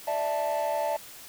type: chord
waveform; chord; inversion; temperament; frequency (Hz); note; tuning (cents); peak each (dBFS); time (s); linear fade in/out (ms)
triangle; D suspended second; none; equal; 587.3 / 659.3 / 880; D5 / E5 / A5; 0 / 0 / 0; -27; 0.07-0.97; 10
effects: tanh soft clip ceiling -20 dBFS + white hiss -46 dBFS RMS until 1.28 s